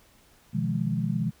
sine chord, F half-diminished seventh, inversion second, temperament just, 125.72 / 157.15 / 174.61 / 209.5 Hz, Cb3 / Eb3 / F3 / Ab3, +31 / +18 / 0 / +15 cents, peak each -30 dBFS, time 0.53-1.31 s, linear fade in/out 20 ms, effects pink hiss -59 dBFS RMS until 1.4 s

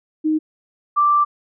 sine tone pair in turn, 311.1 / 1174.6 Hz, D#4 / D6, 0 / 0 cents, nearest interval octave + major seventh, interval 2300 cents, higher second, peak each -15 / -12 dBFS, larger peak second, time 0.24-0.39 / 0.96-1.25 s, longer second, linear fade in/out 20 ms, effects none

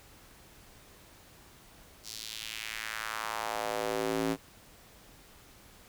square tone with high-pass filter sweep, 55 Hz, A1, in tune, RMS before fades -35 dBFS, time 2.03-4.37 s, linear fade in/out 50 ms, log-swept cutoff 5200 to 250 Hz, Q 1.9, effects pink hiss -56 dBFS RMS until 5.88 s

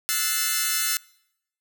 5% pulse chord, F# half-diminished seventh, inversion third, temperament equal, 1318.5 / 1480 / 1760 / 2093 Hz, E6 / F#6 / A6 / C7, 0 / 0 / 0 / 0 cents, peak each -17 dBFS, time 0.09-0.97 s, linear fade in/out 0 ms, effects noise-tail reverb RT60 0.8 s tail -25 dB re dry

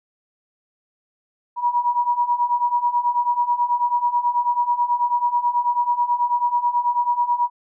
sine beating tone pair, 959 / 968.2 Hz, A#5 / B5, +49 / -35 cents, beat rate 9.2 Hz, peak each -22 / -19 dBFS, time 1.56-7.5 s, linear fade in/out 50 ms, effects none

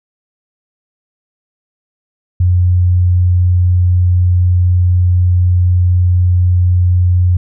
sine tone, 89.6 Hz, F2, 45 cents sharp, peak -7 dBFS, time 2.4-7.37 s, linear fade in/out 5 ms, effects none

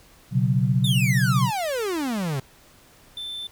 sine chord, B suspended second, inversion none, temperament equal, 123.47 / 138.59 / 185 Hz, B2 / C#3 / F#3, 0 / 0 / 0 cents, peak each -21 / -22 / -24 dBFS, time 0.31-1.51 s, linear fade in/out 50 ms
45% pulse exponential sweep, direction down, 3729 to 127.7 Hz, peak -24 dBFS, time 0.84-2.4 s, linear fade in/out 5 ms
triangle tone, 3543 Hz, A7, 11 cents sharp, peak -29 dBFS, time 3.17-3.47 s, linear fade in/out 2 ms
effects pink hiss -53 dBFS RMS until 3.51 s

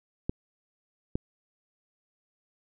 clicks, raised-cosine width 3 ms, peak -15 dBFS, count 2, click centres 0.295 / 1.155 s, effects none

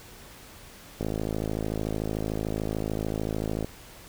click train, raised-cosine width 2 ms, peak -16 dBFS, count 142, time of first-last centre 1.01-3.646 s, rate 53.5 Hz, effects pink hiss -48 dBFS RMS until 4.08 s

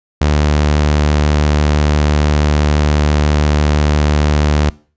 sawtooth tone, 74.5 Hz, D2, 25 cents sharp, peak -6 dBFS, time 0.21-4.7 s, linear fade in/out 5 ms, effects noise-tail reverb RT60 0.4 s tail -22 dB re dry + resampled to 16000 Hz

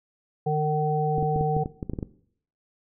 harmonic tone, 152 Hz, D#3, 40 cents flat, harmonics 1 / 3 / 5, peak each -25 / -26 / -27 dBFS, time 0.46-1.64 s, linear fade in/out 10 ms
clicks, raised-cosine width 3 ms, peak -17 dBFS, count 11, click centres 1.182 / 1.227 / 1.361 / 1.41 / 1.566 / 1.659 / 1.828 / 1.897 / 1.935 / 1.988 / 2.028 s
effects noise-tail reverb RT60 0.6 s tail -17 dB re dry

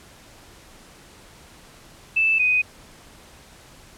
sine tone pair in turn, 2637 / 2498 Hz, E7 / D#7, 0 / +6 cents, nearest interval minor second, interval 94 cents, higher first, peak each -16 / -16 dBFS, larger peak neither, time 2.16-2.39 / 2.39-2.62 s, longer neither, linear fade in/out 10 ms, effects pink hiss -48 dBFS RMS until 3.97 s + low-pass 11000 Hz 12 dB/octave

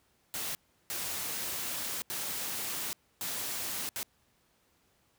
white noise bursts at uneven times, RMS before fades -36 dBFS, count 5, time 0.34-0.55 / 0.9-2.02 / 2.1-2.93 / 3.21-3.89 / 3.96-4.03 s, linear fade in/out 0 ms, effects pink hiss -70 dBFS RMS until 5.18 s + high-pass 60 Hz 12 dB/octave

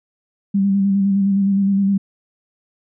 sine tone with vibrato, 197 Hz, G3, 9 cents sharp, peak -13 dBFS, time 0.54-1.98 s, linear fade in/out 10 ms, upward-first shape square, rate 9.7 Hz, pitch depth 24 cents each way, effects none

